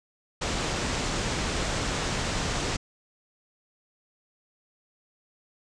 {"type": "low-pass noise", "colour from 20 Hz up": "pink", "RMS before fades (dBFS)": -29, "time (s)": [0.41, 2.77], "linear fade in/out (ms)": 10, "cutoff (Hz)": 8100, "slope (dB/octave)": 48, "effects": []}